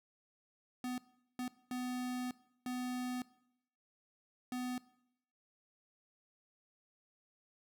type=tone bursts at uneven times; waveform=square; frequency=250 Hz; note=B3; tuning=21 cents sharp; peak=-38 dBFS; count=5; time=0.84-0.98 / 1.39-1.48 / 1.71-2.31 / 2.66-3.22 / 4.52-4.78 s; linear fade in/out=2 ms; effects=noise-tail reverb RT60 0.8 s tail -20 dB re dry